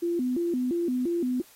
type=tone with vibrato; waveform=sine; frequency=293.7 Hz; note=D4; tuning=in tune; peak=-24 dBFS; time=0.02-1.42 s; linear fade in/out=10 ms; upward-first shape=square; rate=2.9 Hz; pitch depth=270 cents each way; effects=white hiss -55 dBFS RMS until 1.55 s + AAC 48 kbps